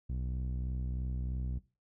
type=tone with low-pass filter; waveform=sawtooth; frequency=63.1 Hz; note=B1; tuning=38 cents sharp; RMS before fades=-36 dBFS; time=0.09-1.59 s; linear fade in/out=10 ms; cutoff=170 Hz; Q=0.81; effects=noise-tail reverb RT60 0.3 s tail -19 dB re dry